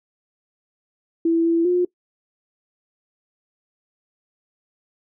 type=tone with pitch steps; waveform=sine; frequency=331.5 / 333.8 / 356.8 Hz; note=E4 / E4 / F4; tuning=+10 / +22 / +37 cents; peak=-15 dBFS; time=1.25-1.85 s; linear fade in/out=5 ms; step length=200 ms; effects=noise-tail reverb RT60 0.1 s tail -22 dB re dry